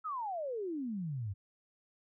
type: exponential sweep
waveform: sine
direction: down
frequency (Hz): 1331 to 92.5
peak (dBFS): -35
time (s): 0.04-1.34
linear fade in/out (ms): 20
effects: none